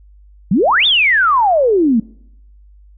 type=exponential two-way sweep; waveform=sine; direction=up then down; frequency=162.8 to 3700 to 211.8 Hz; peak=-9 dBFS; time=0.51-2 s; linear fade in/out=5 ms; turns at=0.86 s; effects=noise-tail reverb RT60 0.8 s tail -26 dB re dry + added 50 Hz sine -41 dBFS peak until 2.97 s